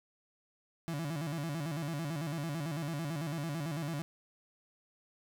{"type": "tone with vibrato", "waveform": "35% pulse", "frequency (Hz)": 154.5, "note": "D#3", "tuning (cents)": -12, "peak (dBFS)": -33, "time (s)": [0.88, 4.02], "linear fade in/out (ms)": 0, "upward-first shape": "square", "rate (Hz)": 9, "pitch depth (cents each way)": 130, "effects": []}